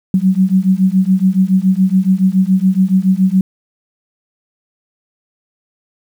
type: beating tone pair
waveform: sine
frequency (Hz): 185 / 192.1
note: F#3 / G3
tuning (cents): 0 / -35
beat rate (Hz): 7.1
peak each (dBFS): -12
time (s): 0.14-3.41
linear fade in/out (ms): 2
effects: 7-bit